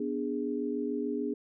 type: chord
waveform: sine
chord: G# diminished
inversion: first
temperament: equal with one note detuned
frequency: 246.9 / 293.7 / 412.7 Hz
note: B3 / D4 / G#4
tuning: 0 / 0 / -11 cents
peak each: -34 dBFS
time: 0-1.34 s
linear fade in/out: 5 ms
effects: none